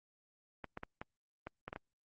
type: clicks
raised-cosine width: 0.5 ms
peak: -27 dBFS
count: 8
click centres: 0.643 / 0.774 / 0.834 / 1.015 / 1.47 / 1.68 / 1.729 / 1.761 s
effects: Opus 24 kbps